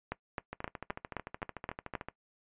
two click trains, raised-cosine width 0.5 ms, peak -24 / -19 dBFS, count 22 / 8, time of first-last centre 0.53-2.086 / 0.12-1.952 s, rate 13.5 / 3.82 Hz, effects noise-tail reverb RT60 0.1 s tail -19 dB re dry + resampled to 8000 Hz

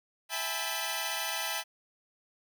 10% pulse tone cluster, 656 / 797 / 866 / 993 / 3038 Hz, E5 / G5 / A5 / B5 / F#7, -9 / +28 / -28 / +9 / +45 cents, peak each -30 dBFS, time 0.29-1.64 s, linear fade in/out 50 ms, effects none

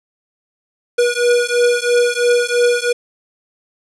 square beating tone pair, 481.6 / 484.6 Hz, B4 / B4, -44 / -33 cents, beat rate 3 Hz, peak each -16 dBFS, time 0.98-2.93 s, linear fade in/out 10 ms, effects resampled to 24000 Hz + 7-bit

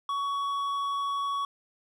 sine tone with hard clipping, 1122 Hz, C#6, 21 cents sharp, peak -29 dBFS, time 0.09-1.45 s, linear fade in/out 2 ms, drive 6 dB, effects none

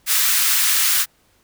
white high-pass noise, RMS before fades -17 dBFS, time 0.06-1.06 s, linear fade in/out 50 ms, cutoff 1200 Hz, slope 24 dB/octave, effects pink hiss -59 dBFS RMS until 1.43 s

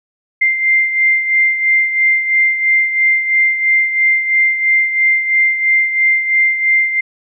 sine beating tone pair, 2093 / 2096 Hz, C7 / C7, 0 / +2 cents, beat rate 3 Hz, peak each -11 / -18 dBFS, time 0.41-7.01 s, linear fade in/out 10 ms, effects none

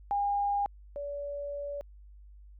sine tone pair in turn, 810 / 572.8 Hz, G#5 / D5, -43 / -43 cents, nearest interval tritone, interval 600 cents, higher first, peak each -26 / -34 dBFS, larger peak first, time 0.11-0.66 / 0.96-1.81 s, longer second, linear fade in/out 0 ms, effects added 50 Hz sine -49 dBFS peak until 2.59 s

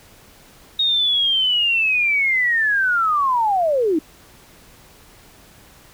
sine linear sweep, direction down, 3750 to 293.7 Hz, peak -15 dBFS, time 0.79-3.99 s, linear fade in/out 5 ms, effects pink hiss -48 dBFS RMS until 5.93 s

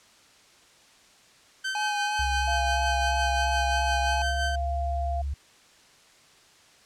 sawtooth tone with tremolo, 1545 Hz, G6, 26 cents flat, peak -23 dBFS, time 1.64-4.56 s, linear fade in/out 10 ms, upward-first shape sine, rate 5.8 Hz, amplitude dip 50%
square tone with vibrato, 834 Hz, G#5, 7 cents sharp, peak -28 dBFS, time 1.75-4.22 s, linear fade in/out 2 ms, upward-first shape sine, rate 3 Hz, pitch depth 24 cents each way
sine tone with pitch glide, 66.2 to 70.02 Hz, C2 to C#2, +21 to +18 cents, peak -27 dBFS, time 2.19-5.34 s, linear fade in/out 5 ms, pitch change +97 cents, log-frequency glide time 3.99-4.7 s
sine tone, 692 Hz, F5, 16 cents flat, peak -29 dBFS, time 2.47-5.22 s, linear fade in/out 10 ms
effects white hiss -56 dBFS RMS until 6.85 s + low-pass 7000 Hz 12 dB/octave

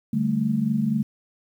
sine chord, D suspended fourth, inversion none, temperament equal, 146.83 / 196 / 220 Hz, D3 / G3 / A3, 0 / 0 / 0 cents, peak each -27 / -26 / -22 dBFS, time 0.13-1.03 s, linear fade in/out 5 ms, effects 9-bit

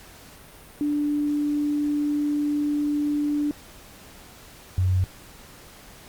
sine tone pair in turn, 293.7 / 92.51 Hz, D4 / F#2, 0 / 0 cents, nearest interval octave + minor sixth, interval 2000 cents, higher first, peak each -21 / -18 dBFS, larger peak second, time 0.81-3.51 / 4.78-5.04 s, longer first, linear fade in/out 0 ms, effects pink hiss -47 dBFS RMS until 6.08 s + Opus 48 kbps

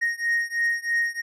triangle beating tone pair, 1864.7 / 1867.8 Hz, A#6 / A#6, 0 / +3 cents, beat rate 3.1 Hz, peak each -23 / -24 dBFS, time 0.01-1.22 s, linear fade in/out 20 ms, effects resampled to 32000 Hz

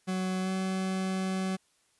40% pulse tone with pitch glide, 186.3 to 188.79 Hz, F#3 to F#3, +12 to +35 cents, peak -28 dBFS, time 0.07-1.57 s, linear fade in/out 20 ms, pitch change +23 cents, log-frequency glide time 0.41-0.5 s, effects white hiss -69 dBFS RMS until 1.99 s + resampled to 24000 Hz

